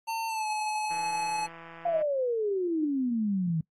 square tone with pitch glide, 900 to 855.4 Hz, A5 to A5, +39 to -49 cents, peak -30 dBFS, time 0.07-1.47 s, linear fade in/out 20 ms, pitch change -88 cents, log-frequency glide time 0.28-0.47 s
click train, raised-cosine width 0.5 ms, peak -32 dBFS, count 185, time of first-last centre 0.91-2.018 s, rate 166 Hz
sine exponential sweep, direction down, 705 to 155.56 Hz, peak -25 dBFS, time 1.85-3.61 s, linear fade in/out 5 ms
effects noise-tail reverb RT60 0.1 s tail -22 dB re dry + AAC 32 kbps

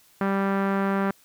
sawtooth tone with low-pass filter, 196 Hz, G3, in tune, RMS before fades -24 dBFS, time 0.21-1.11 s, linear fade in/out 2 ms, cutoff 1500 Hz, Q 1.9, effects white hiss -58 dBFS RMS until 1.24 s

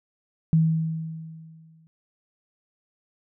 sine tone with exponential decay, 160.9 Hz, E3, 42 cents flat, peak -14 dBFS, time 0.53-1.87 s, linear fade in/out 0 ms, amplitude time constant 290 ms, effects none

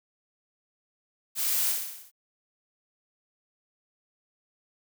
blue noise with echo, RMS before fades -28 dBFS, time 1.35-1.75 s, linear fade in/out 50 ms, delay 61 ms, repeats 6, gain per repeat -4 dB, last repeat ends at 2.116 s, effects none

